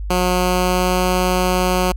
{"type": "tone with pitch glide", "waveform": "10% pulse", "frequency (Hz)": [181, 182.58], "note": ["F#3", "F#3"], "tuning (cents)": [-38, -23], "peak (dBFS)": -7, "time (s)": [0.1, 1.92], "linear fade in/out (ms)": 5, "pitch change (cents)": 15, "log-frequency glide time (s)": [0.32, 1.06], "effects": ["added 50 Hz sine -23 dBFS peak until 1.96 s"]}